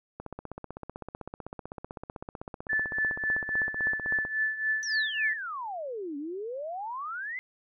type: click train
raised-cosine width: 1 ms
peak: -24 dBFS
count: 65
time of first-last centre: 0.2-4.251 s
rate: 15.8 Hz
type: tone with tremolo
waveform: sine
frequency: 1747 Hz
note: A6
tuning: 13 cents flat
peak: -23 dBFS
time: 2.69-5.34 s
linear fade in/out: 10 ms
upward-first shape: triangle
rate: 3.6 Hz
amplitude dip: 80%
type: exponential two-way sweep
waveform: sine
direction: down then up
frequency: 6010 to 277.2 to 2104 Hz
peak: -33 dBFS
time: 4.83-7.39 s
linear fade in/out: 0 ms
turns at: 6.17 s
effects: none